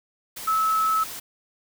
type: tone in noise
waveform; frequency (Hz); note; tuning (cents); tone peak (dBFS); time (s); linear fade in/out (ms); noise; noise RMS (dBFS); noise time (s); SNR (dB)
sine; 1300; E6; -24; -19; 0.47-1.04; 10; white; -36; 0.36-1.2; +14
effects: none